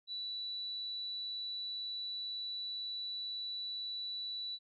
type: tone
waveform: sine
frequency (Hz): 3951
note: B7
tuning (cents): 0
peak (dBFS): -38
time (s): 0.07-4.59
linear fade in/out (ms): 50
effects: none